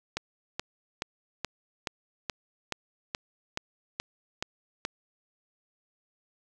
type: click train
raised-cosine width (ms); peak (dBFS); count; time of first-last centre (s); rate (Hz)
0.2; -13; 12; 0.17-4.851; 2.35
effects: none